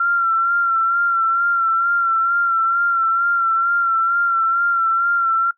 sine tone with vibrato, 1367 Hz, F6, 37 cents flat, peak -14 dBFS, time 0-5.51 s, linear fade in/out 5 ms, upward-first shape sine, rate 2.2 Hz, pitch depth 36 cents each way, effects noise-tail reverb RT60 0.1 s tail -21 dB re dry

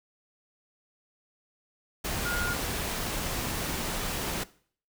sine tone in noise, 1425 Hz, F6, 34 cents sharp, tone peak -29 dBFS, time 2.25-2.54 s, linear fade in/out 10 ms, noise pink, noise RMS -32 dBFS, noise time 2.04-4.44 s, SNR 0 dB, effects noise-tail reverb RT60 0.5 s tail -19 dB re dry

